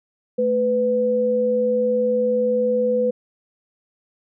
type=tone pair together; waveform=sine; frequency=220 / 498.8 Hz; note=A3 / B4; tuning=0 / +17 cents; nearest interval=octave + major second; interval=1417 cents; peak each=-25 / -17 dBFS; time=0.38-3.11 s; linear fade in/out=10 ms; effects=none